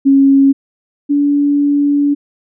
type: tone pair in turn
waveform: sine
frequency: 274.1 / 287.2 Hz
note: C#4 / D4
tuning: -19 / -39 cents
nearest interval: minor second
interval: 80 cents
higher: second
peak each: -5 / -9 dBFS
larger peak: first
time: 0.05-0.53 / 1.09-2.15 s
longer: second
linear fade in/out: 20 ms
effects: none